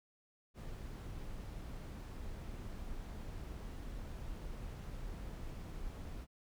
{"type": "noise", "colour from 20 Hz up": "brown", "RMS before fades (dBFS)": -45, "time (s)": [0.54, 6.27], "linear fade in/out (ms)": 50, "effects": []}